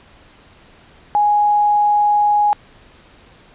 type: tone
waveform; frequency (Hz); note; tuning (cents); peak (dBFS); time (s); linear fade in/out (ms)
sine; 830.6; G#5; 0; -11; 1.15-2.53; 0
effects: pink hiss -47 dBFS RMS until 3.54 s + resampled to 8000 Hz